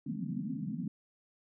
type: band-pass noise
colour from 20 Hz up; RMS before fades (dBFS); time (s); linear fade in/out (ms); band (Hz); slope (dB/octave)
white; -37; 0.06-0.88; 5; 140 to 270; 96
effects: none